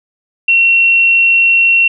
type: tone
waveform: sine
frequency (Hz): 2726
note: F7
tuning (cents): -43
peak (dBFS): -6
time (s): 0.48-1.88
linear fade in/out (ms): 5
effects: none